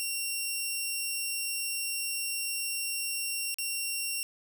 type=tone with dropouts; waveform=10% pulse; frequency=2747 Hz; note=F7; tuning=29 cents flat; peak=-22 dBFS; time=0-4.23 s; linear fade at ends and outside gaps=0 ms; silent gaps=3.543-3.585 s; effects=none